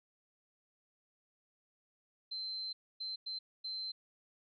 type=tone bursts at uneven times; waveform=sine; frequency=4100 Hz; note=C8; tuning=36 cents flat; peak=-38 dBFS; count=4; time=2.31-2.73 / 3-3.16 / 3.26-3.39 / 3.64-3.92 s; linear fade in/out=10 ms; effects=none